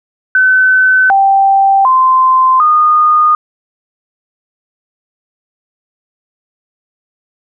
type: tone with pitch steps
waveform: sine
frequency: 1518 / 783 / 1037 / 1227 Hz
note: F#6 / G5 / C6 / D#6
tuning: +44 / -2 / -16 / -25 cents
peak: -5 dBFS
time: 0.35-3.35 s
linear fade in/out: 2 ms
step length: 750 ms
effects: none